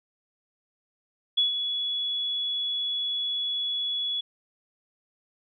sine tone with ADSR envelope, 3389 Hz, G#7, 34 cents sharp, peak -18 dBFS, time 1.37-4.21 s, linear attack 12 ms, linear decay 130 ms, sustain -8 dB, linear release 9 ms, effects none

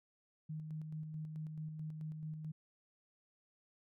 sine tone with tremolo, 155.56 Hz, D#3, in tune, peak -40 dBFS, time 0.49-2.52 s, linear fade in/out 10 ms, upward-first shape square, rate 4.6 Hz, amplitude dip 35%, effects none

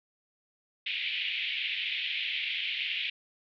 pink band-pass noise, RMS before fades -33 dBFS, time 0.86-3.1 s, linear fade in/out 5 ms, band 2200 to 3500 Hz, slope 48 dB/octave, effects none

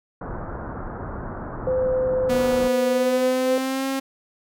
pink low-pass noise, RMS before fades -32 dBFS, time 0.21-2.68 s, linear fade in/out 5 ms, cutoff 1500 Hz, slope 48 dB/octave
sine tone, 514 Hz, C5, 31 cents flat, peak -19 dBFS, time 1.67-3.58 s, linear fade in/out 2 ms
sawtooth tone with pitch glide, 245.2 to 268.9 Hz, B3 to C4, -12 to +47 cents, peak -19 dBFS, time 2.29-4 s, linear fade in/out 10 ms, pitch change +159 cents, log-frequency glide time 2.9-3.87 s
effects none

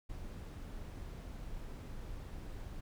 brown noise, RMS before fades -45 dBFS, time 0.09-2.81 s, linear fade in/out 10 ms, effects none

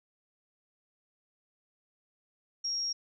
sine tone, 5588 Hz, F8, in tune, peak -30 dBFS, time 2.64-2.93 s, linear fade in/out 10 ms, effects none

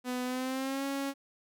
sawtooth tone with pitch glide, 250 to 275.8 Hz, B3 to C#4, +21 to -9 cents, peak -28 dBFS, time 0.04-1.14 s, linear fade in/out 50 ms, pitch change +170 cents, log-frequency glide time 0.24-0.85 s, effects none

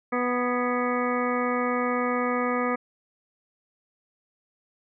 harmonic tone with a mistuned harmonic, 246.9 Hz, B3, in tune, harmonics 1 / 2 / 3 / 4 / 5 / 7 / 8 / 9, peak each -28 / -28 / -34 / -35 / -29 / -37 / -36 / -37 dBFS, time 0.12-2.76 s, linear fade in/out 10 ms, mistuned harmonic 7, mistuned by -50 cents, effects none

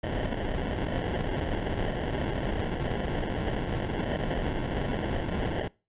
pink noise with sample-and-hold, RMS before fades -30 dBFS, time 0.03-5.68 s, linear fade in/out 5 ms, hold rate 1225 Hz, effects noise-tail reverb RT60 0.3 s tail -23 dB re dry + resampled to 8000 Hz

